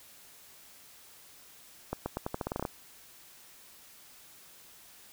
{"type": "accelerating click train", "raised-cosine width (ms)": 1, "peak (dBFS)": -18, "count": 12, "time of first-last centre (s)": [1.93, 2.652], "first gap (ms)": 130, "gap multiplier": 0.85, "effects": ["white hiss -55 dBFS RMS until 5.12 s"]}